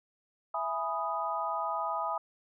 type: chord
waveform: sine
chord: E major seventh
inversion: none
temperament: equal with one note detuned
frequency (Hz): 663.1 / 830.6 / 987.8 / 1244.5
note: E5 / G#5 / B5 / D#6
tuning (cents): +10 / 0 / 0 / 0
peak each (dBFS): -37 / -36 / -36 / -34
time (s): 0.54-2.18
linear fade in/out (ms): 5
effects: none